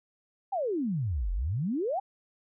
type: exponential two-way sweep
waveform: sine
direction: down then up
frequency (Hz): 830.6 to 41.2 to 830.6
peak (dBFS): -27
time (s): 0.52-2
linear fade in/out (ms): 10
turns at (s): 1.32
effects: none